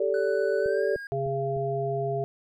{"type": "chord", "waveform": "sine", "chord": "G suspended second", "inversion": "none", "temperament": "equal with one note detuned", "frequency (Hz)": [392, 440, 575.9], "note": ["G4", "A4", "D5"], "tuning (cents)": [0, 0, -34], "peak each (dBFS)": -27, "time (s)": [0, 0.96], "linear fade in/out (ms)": 5}
{"type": "tone with pitch glide", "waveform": "triangle", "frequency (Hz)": [1492, 1627], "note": ["F#6", "G#6"], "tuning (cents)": [14, -36], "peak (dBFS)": -34, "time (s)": [0.14, 1.07], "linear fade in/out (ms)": 2, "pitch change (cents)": 150, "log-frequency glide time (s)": [0.59, 0.84]}
{"type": "click train", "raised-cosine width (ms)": 5, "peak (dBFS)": -31, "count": 4, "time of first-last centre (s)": [0.66, 1.566], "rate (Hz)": 3.31}
{"type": "harmonic tone", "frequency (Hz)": 136.4, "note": "C#3", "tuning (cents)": -28, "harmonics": [1, 3, 5], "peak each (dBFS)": [-31, -29, -30], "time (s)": [1.12, 2.24], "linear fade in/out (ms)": 0}
{"effects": []}